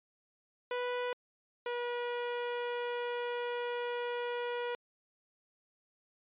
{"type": "tone pair in turn", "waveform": "sawtooth", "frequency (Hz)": [492.3, 483], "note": ["B4", "B4"], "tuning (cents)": [-6, -39], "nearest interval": "unison", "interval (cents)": 33, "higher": "first", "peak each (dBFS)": [-29, -30], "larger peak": "first", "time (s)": [[0.71, 1.13], [1.66, 4.75]], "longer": "second", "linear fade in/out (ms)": 2, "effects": ["resampled to 8000 Hz"]}